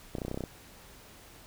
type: clicks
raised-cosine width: 2 ms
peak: -21 dBFS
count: 10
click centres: 0.152 / 0.184 / 0.218 / 0.25 / 0.282 / 0.314 / 0.344 / 0.375 / 0.407 / 0.438 s
effects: pink hiss -53 dBFS RMS until 1.46 s